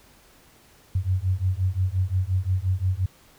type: beating tone pair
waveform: sine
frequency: 90.5 / 96.2 Hz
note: F#2 / G2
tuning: -38 / -32 cents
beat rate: 5.7 Hz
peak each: -24 dBFS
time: 0.95-3.06 s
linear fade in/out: 5 ms
effects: pink hiss -55 dBFS RMS until 3.38 s